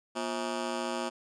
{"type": "ring-modulated tone", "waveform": "15% pulse", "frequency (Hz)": 296.4, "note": "D4", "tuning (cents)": 16, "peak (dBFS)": -22, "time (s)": [0.15, 1.1], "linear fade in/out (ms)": 20, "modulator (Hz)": 57.2, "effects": ["resampled to 22050 Hz"]}